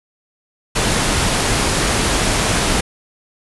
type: low-pass noise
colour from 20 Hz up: pink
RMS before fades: -17 dBFS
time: 0.75-2.81 s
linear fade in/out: 10 ms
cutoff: 11000 Hz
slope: 96 dB/octave
effects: none

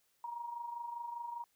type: tone with amplitude modulation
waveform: sine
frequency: 946 Hz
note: A#5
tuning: 25 cents sharp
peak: -37 dBFS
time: 0.24-1.44 s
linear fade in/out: 2 ms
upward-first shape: sine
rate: 25 Hz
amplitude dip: 60%
effects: white hiss -75 dBFS RMS until 1.55 s

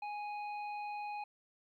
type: harmonic tone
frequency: 830.6 Hz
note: G#5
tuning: in tune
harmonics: 1 / 3 / 5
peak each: -39 / -48 / -61 dBFS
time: 0.02-1.24 s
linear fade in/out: 5 ms
effects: 13-bit

